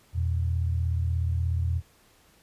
sine tone pair together, 84 / 120.69 Hz, E2 / B2, +33 / -39 cents, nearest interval tritone, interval 628 cents, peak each -24 / -31 dBFS, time 0.13-1.82 s, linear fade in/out 50 ms, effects pink hiss -60 dBFS RMS until 2.42 s + resampled to 32000 Hz

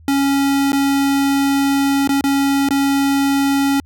square tone with dropouts, 277.2 Hz, C#4, in tune, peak -14 dBFS, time 0.08-3.8 s, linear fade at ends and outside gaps 1 ms, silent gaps 0.72-0.73 / 2.075-2.092 / 2.21-2.24 / 2.688-2.707 s, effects added 81 Hz sine -41 dBFS peak until 3.85 s

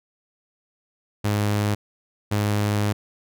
sawtooth tone bursts at uneven times, 103.83 Hz, G#2, in tune, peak -16 dBFS, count 2, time 1.24-1.75 / 2.31-2.93 s, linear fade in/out 10 ms, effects none

